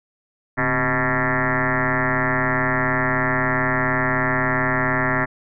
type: tone with frequency modulation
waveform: sine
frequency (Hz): 1002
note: B5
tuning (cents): +25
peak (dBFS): -17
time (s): 0.57-5.26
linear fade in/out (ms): 20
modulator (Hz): 123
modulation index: 7.9
effects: none